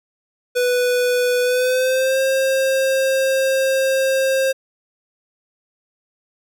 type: tone with pitch glide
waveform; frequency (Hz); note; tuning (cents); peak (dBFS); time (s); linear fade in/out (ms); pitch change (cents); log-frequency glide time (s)
square; 493.9 to 532.4; B4 to C5; 0 to +30; -16; 0.55-4.53; 20; +130; 1.42-2.2
effects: none